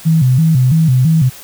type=tone with vibrato; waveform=sine; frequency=143.7 Hz; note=D3; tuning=37 cents flat; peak=-7 dBFS; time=0.05-1.3 s; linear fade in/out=20 ms; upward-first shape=square; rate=3 Hz; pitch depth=200 cents each way; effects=white hiss -35 dBFS RMS until 1.43 s